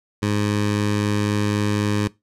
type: tone with notch filter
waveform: 15% pulse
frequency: 103.83 Hz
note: G#2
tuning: in tune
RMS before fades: -21 dBFS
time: 0.22-2.08 s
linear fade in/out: 10 ms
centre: 710 Hz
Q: 1.8
effects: noise-tail reverb RT60 0.2 s tail -20 dB re dry + low-pass 9000 Hz 12 dB/octave